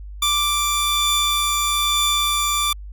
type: tone pair together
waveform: sawtooth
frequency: 1174.7 / 3523 Hz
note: D6 / A7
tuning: 0 / +1 cents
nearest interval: octave + perfect fifth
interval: 1901 cents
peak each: -17 dBFS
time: 0.22-2.73 s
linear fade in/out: 5 ms
effects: added 50 Hz sine -32 dBFS peak until 2.92 s